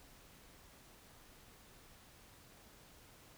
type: silence
effects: pink hiss -61 dBFS RMS until 3.37 s